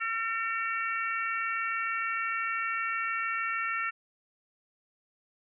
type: harmonic tone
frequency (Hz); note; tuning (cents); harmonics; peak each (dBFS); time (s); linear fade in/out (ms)
453.3; A#4; -48; 3 / 4 / 5 / 6; -32 / -34 / -36 / -38; 0-3.91; 20
effects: none